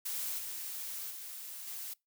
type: noise with level steps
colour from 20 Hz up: blue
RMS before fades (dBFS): -37 / -41 / -45 / -42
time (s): 0.05-1.94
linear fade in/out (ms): 10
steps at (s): 0.38 / 1.1 / 1.67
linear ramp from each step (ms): 10
effects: noise-tail reverb RT60 0.2 s tail -24 dB re dry